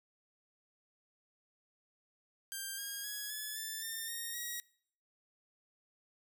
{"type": "tone with pitch steps", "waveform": "5% pulse", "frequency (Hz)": [1586, 1627.8, 1670.6, 1714.6, 1759.8, 1806.1, 1853.7, 1902.5], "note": ["G6", "G#6", "G#6", "A6", "A6", "A6", "A#6", "A#6"], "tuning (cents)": [20, -35, 10, -45, 0, 45, -10, 35], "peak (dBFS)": -29, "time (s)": [2.52, 4.6], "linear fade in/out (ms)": 0, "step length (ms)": 260, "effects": ["noise-tail reverb RT60 0.6 s tail -23 dB re dry"]}